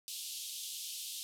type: band-pass noise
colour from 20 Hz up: pink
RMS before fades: -43 dBFS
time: 0.08-1.23 s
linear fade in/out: 0 ms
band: 3000 to 14000 Hz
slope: 48 dB/octave
effects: none